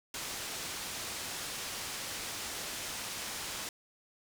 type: low-pass noise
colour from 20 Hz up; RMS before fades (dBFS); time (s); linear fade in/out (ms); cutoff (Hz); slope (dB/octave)
white; -40; 0.14-3.69; 2; 7900; 12
effects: none